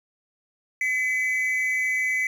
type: tone pair together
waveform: triangle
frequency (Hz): 2023 / 2278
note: B6 / C#7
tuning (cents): +41 / +47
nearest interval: major second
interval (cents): 206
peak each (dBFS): -21 / -25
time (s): 0.81-2.27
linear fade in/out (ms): 2
effects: tanh soft clip ceiling -13 dBFS + 9-bit